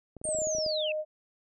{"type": "clicks", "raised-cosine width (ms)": 2, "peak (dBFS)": -30, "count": 11, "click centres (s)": [0.167, 0.215, 0.253, 0.289, 0.349, 0.387, 0.418, 0.471, 0.55, 0.585, 0.663]}
{"type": "tone with pitch glide", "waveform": "sine", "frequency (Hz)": [622.3, 616.2], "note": ["D#5", "D#5"], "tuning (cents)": [0, -17], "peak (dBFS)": -29, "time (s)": [0.24, 1.05], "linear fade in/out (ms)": 50, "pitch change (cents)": -17, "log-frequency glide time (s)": [0.67, 0.79]}
{"type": "linear sweep", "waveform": "sine", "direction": "down", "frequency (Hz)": [8870, 2523], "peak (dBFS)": -31, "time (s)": [0.24, 0.92], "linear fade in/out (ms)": 2}
{"effects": []}